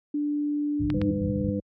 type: tone with pitch glide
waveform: sine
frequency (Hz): 293.7 to 304.4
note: D4 to D#4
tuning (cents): 0 to -38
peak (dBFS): -24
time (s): 0.14-1.11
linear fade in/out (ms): 5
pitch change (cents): +62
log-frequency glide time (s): 0.83-0.99
type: low-pass noise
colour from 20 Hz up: white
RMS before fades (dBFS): -30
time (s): 0.79-1.51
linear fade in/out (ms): 10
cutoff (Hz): 180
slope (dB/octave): 96
type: clicks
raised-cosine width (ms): 0.3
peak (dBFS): -18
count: 2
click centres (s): 0.902 / 1.016
type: harmonic tone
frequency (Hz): 100.2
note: G2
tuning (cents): +38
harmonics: 1 / 2 / 3 / 5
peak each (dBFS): -33 / -28 / -31 / -32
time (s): 0.94-1.6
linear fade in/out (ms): 5
effects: high-pass 60 Hz 12 dB/octave